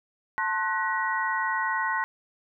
sine tone cluster, 887 / 1065 / 1486 / 1910 Hz, A5 / C6 / F#6 / A#6, +14 / +30 / +7 / +42 cents, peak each -30 dBFS, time 0.38-2.04 s, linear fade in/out 0 ms, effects none

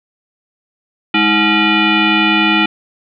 sine tone with frequency modulation, 1378 Hz, F6, 24 cents flat, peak -9 dBFS, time 1.14-2.66 s, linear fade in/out 5 ms, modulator 529 Hz, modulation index 3.2, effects none

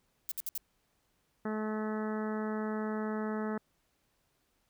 violet noise bursts, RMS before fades -36 dBFS, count 4, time 0.29-0.577 s, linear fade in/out 0 ms, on 26 ms, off 61 ms
harmonic tone, 215.5 Hz, A3, 36 cents flat, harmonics 1 / 2 / 3 / 4 / 5 / 6 / 7 / 8 / 9, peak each -34 / -38 / -44 / -45 / -49 / -45 / -50 / -49 / -54 dBFS, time 1.45-3.58 s, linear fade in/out 5 ms
effects pink hiss -75 dBFS RMS until 4.69 s

